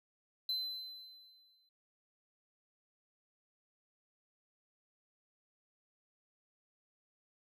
triangle tone with exponential decay, 4052 Hz, B7, 44 cents sharp, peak -31 dBFS, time 0.49-1.69 s, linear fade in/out 2 ms, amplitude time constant 260 ms, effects none

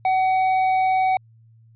triangle tone with hard clipping, 753 Hz, F#5, 30 cents sharp, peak -18 dBFS, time 0.05-1.17 s, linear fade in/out 2 ms, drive 10 dB, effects added 113 Hz sine -49 dBFS peak until 1.75 s + resampled to 8000 Hz

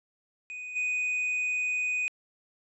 triangle tone with level steps, 2489 Hz, D#7, in tune, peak -35 / -25 dBFS, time 0.5-2.08 s, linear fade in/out 0 ms, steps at 0.75 s, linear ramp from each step 20 ms, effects resampled to 22050 Hz

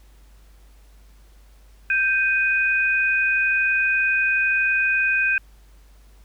sine tone pair together, 1568 / 2489 Hz, G6 / D#7, 0 / 0 cents, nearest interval minor sixth, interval 800 cents, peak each -20 dBFS, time 1.9-5.38 s, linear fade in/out 2 ms, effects added 50 Hz sine -47 dBFS peak until 6.24 s + pink hiss -59 dBFS RMS until 6.24 s

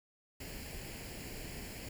pink noise with comb filter, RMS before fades -45 dBFS, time 0.4-1.89 s, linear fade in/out 5 ms, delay 0.41 ms, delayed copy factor +0.65, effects none

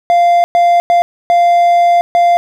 triangle tone bursts at uneven times, 695 Hz, F5, 9 cents flat, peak -4 dBFS, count 5, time 0.1-0.44 / 0.55-0.8 / 0.9-1.02 / 1.3-2.01 / 2.15-2.37 s, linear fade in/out 0 ms, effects none

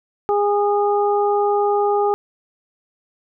harmonic tone, 409.7 Hz, G#4, 24 cents flat, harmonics 1 / 2 / 3, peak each -17 / -19 / -26 dBFS, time 0.29-2.14 s, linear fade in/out 0 ms, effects none

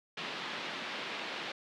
white band-pass noise, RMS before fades -40 dBFS, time 0.17-1.52 s, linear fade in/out 5 ms, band 170 to 3600 Hz, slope 24 dB/octave, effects none

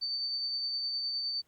sine tone with tremolo, 4565 Hz, D8, 50 cents flat, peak -30 dBFS, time 0.01-1.42 s, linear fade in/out 20 ms, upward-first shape sine, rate 9.7 Hz, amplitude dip 25%, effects pink hiss -72 dBFS RMS until 1.47 s + Opus 48 kbps

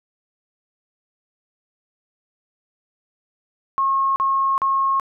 sine tone bursts, 1084 Hz, C#6, 39 cents flat, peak -16 dBFS, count 3, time 3.78-4.998 s, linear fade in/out 0 ms, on 380 ms, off 39 ms, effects none

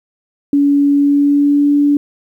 sine tone with pitch glide, 284.3 to 288.6 Hz, C#4 to D4, +44 to -30 cents, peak -8 dBFS, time 0.53-1.97 s, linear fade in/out 2 ms, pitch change +26 cents, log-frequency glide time 0.95-1.73 s, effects 8-bit

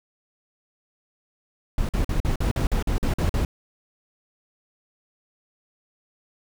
brown noise bursts, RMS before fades -22 dBFS, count 11, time 1.78-3.45 s, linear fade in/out 2 ms, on 110 ms, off 46 ms, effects none

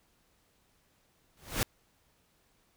pink noise with exponential growth, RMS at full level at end -25 dBFS, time 1.37-1.63 s, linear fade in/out 1 ms, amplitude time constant 55 ms, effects pink hiss -70 dBFS RMS until 2.76 s

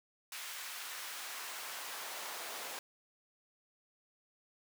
pink noise with high-pass filter sweep, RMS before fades -44 dBFS, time 0.32-2.79 s, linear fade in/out 2 ms, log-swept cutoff 1600 to 590 Hz, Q 0.86, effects none

